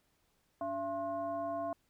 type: tone with frequency modulation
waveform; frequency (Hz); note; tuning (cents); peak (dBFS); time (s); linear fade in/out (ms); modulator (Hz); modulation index
sine; 677; E5; +46; -34; 0.61-1.73; 2; 390; 0.77
effects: pink hiss -75 dBFS RMS until 1.89 s